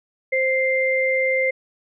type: tone pair together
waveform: sine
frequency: 523 / 2094 Hz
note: C5 / C7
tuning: -1 / +1 cents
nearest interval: 2 octaves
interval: 2402 cents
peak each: -20 dBFS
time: 0.32-1.51 s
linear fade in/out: 10 ms
effects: none